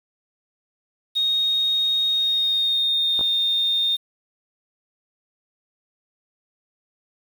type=tone with pitch glide; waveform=sine; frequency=3729 to 3656 Hz; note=A#7 to A#7; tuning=0 to -34 cents; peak=-18 dBFS; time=1.15-3.97 s; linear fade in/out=20 ms; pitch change=-34 cents; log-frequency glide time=2.08-3.25 s
type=clicks; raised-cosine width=1 ms; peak=-19 dBFS; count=2; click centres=3.193 / 3.211 s
effects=7-bit

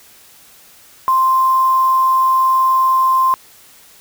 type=tone with quantisation; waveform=sine; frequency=1046.5 Hz; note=C6; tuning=in tune; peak=-10 dBFS; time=1.08-3.34 s; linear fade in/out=0 ms; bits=5; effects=white hiss -45 dBFS RMS until 4 s

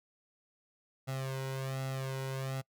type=tone with flanger; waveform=sawtooth; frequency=133.3 Hz; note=C3; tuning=33 cents sharp; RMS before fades=-37 dBFS; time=1.07-2.62 s; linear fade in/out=20 ms; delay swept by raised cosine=1.5 to 2.05 ms; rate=1.3 Hz; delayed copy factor=+0.9; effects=noise-tail reverb RT60 0.1 s tail -24 dB re dry

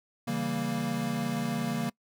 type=chord; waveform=square; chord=C# diminished seventh; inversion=none; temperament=equal; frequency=138.59 / 164.81 / 196 / 233.1 Hz; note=C#3 / E3 / G3 / Bb3; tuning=0 / 0 / 0 / 0 cents; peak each=-37 / -37 / -37 / -32 dBFS; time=0.27-1.9 s; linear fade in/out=10 ms; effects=noise-tail reverb RT60 0.1 s tail -24 dB re dry

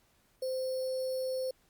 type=tone with sample-and-hold; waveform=sine; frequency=518 Hz; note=C5; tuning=17 cents flat; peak=-31 dBFS; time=0.42-1.51 s; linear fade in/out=5 ms; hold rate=4900 Hz; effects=pink hiss -69 dBFS RMS until 1.69 s + Opus 48 kbps

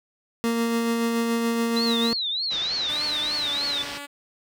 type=tone with tremolo; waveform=30% pulse; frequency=231.6 Hz; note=A#3; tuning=11 cents flat; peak=-18 dBFS; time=0.44-2.13 s; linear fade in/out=0 ms; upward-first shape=sine; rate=7 Hz; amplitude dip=25%
type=tone with vibrato; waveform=sine; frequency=3923 Hz; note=B7; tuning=12 cents flat; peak=-24 dBFS; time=1.76-3.83 s; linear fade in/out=10 ms; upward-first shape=triangle; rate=3.3 Hz; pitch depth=220 cents each way
type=low-pass noise; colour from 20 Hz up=white; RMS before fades=-36 dBFS; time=2.5-3.99 s; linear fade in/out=20 ms; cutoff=5700 Hz; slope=48 dB/octave
type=tone with pitch glide; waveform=5% pulse; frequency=298.6 to 285.8 Hz; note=D4 to D4; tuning=+29 to -47 cents; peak=-23 dBFS; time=2.88-4.07 s; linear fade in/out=20 ms; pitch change=-76 cents; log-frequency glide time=3.35-3.56 s
effects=none

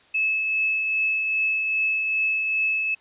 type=tone with tremolo; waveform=sine; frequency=2600 Hz; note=E7; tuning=24 cents flat; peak=-19 dBFS; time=0.14-2.95 s; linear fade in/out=10 ms; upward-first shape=triangle; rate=2.5 Hz; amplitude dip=35%; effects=white hiss -56 dBFS RMS until 3 s + resampled to 8000 Hz

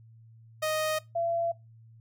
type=tone pair in turn; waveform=sawtooth / sine; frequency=622.3 / 676.9 Hz; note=D#5 / E5; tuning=0 / +46 cents; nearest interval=minor second; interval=146 cents; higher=second; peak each=-23 / -26 dBFS; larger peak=first; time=0.62-0.99 / 1.15-1.52 s; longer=neither; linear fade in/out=10 ms; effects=noise-tail reverb RT60 0.2 s tail -20 dB re dry + added 113 Hz sine -51 dBFS peak until 2 s

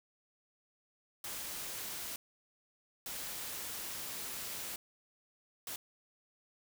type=noise bursts at uneven times; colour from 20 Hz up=white; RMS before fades=-42 dBFS; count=3; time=1.24-2.16 / 3.06-4.76 / 5.67-5.76 s; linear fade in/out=2 ms; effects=none

